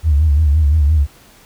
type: tone with vibrato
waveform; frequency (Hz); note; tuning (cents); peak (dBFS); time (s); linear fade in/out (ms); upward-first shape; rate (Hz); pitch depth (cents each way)
sine; 75.2; D2; +42; -8; 0.03-1.07; 50; sine; 5.8; 110
effects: tanh soft clip ceiling -4 dBFS + pink hiss -46 dBFS RMS until 1.45 s